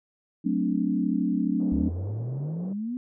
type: chord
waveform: sine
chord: D dominant seventh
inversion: first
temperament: equal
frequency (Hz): 185 / 220 / 261.6 / 293.7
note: F#3 / A3 / C4 / D4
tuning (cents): 0 / 0 / 0 / 0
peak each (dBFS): -28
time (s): 0.44-1.9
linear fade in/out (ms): 20
type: band-pass noise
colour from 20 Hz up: white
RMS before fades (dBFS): -43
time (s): 1.6-2.73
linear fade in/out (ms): 2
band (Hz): 140 to 520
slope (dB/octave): 24
type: exponential sweep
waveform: sine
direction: up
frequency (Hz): 69.3 to 254.6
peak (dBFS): -28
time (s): 1.72-2.97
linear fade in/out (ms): 0
effects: none